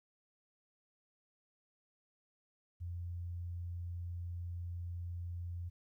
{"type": "tone", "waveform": "sine", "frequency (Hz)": 87, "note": "F2", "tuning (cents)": -6, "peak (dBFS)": -39, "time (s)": [2.8, 5.7], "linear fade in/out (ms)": 20, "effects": ["13-bit"]}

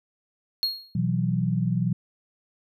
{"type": "tone with exponential decay", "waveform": "triangle", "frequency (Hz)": 4286, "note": "C8", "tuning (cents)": 41, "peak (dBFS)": -18, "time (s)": [0.63, 0.95], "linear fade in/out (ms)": 0, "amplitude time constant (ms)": 68}
{"type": "chord", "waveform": "sine", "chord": "B suspended fourth", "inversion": "none", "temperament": "just", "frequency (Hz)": [123.47, 164.63, 185.21], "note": ["B2", "E3", "F#3"], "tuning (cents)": [0, -2, 2], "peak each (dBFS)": -26, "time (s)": [0.95, 1.93], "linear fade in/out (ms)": 5}
{"effects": []}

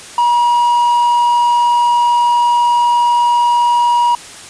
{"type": "tone with quantisation", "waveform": "triangle", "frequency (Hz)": 958, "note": "A#5", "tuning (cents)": 47, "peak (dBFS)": -7, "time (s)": [0.18, 4.15], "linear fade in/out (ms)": 2, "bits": 6, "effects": ["white hiss -33 dBFS RMS until 4.49 s", "resampled to 22050 Hz"]}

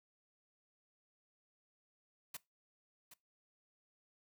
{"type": "noise with echo", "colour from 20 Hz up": "white", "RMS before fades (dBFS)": -45, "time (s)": [2.34, 2.37], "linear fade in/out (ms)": 5, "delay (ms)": 770, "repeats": 1, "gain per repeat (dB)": -12, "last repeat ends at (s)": 3.14, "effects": ["noise-tail reverb RT60 0.2 s tail -21 dB re dry"]}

